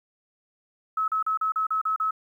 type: tone bursts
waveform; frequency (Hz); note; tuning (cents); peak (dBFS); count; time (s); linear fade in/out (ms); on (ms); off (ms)
sine; 1291; E6; -37; -22; 8; 0.97-2.109; 5; 110; 37
effects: 10-bit